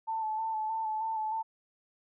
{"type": "tone with vibrato", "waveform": "sine", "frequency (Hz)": 879, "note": "A5", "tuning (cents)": -2, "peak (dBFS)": -30, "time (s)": [0.07, 1.43], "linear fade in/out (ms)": 20, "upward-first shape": "square", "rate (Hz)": 3.2, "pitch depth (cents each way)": 24, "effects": []}